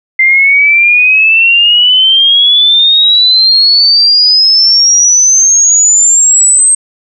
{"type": "exponential sweep", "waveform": "sine", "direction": "up", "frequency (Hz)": [2080, 8372], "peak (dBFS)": -3, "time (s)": [0.19, 6.75], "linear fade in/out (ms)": 5, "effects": []}